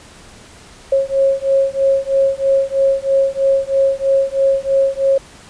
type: beating tone pair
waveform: sine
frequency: 542 / 545.1 Hz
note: C#5 / C#5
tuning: -39 / -29 cents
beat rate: 3.1 Hz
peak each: -15 dBFS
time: 0.92-5.18 s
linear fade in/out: 5 ms
effects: pink hiss -41 dBFS RMS until 5.49 s + resampled to 22050 Hz